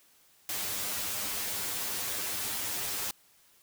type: noise with comb filter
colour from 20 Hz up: white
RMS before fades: -34 dBFS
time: 0.49-3.11 s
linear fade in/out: 2 ms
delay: 9.9 ms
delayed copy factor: +1
effects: white hiss -63 dBFS RMS until 3.62 s